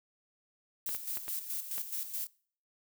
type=noise with tremolo; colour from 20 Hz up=violet; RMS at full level=-36 dBFS; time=0.86-2.27 s; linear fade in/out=2 ms; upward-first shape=square; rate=4.7 Hz; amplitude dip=60%
type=clicks; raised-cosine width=0.3 ms; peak=-27 dBFS; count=5; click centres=0.891 / 0.948 / 1.172 / 1.281 / 1.781 s
effects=noise-tail reverb RT60 0.5 s tail -24 dB re dry